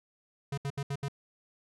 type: tone bursts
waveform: square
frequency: 140 Hz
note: C#3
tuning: 18 cents sharp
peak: -32 dBFS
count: 5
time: 0.52-1.084 s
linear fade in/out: 5 ms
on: 56 ms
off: 71 ms
effects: low-pass 9000 Hz 12 dB/octave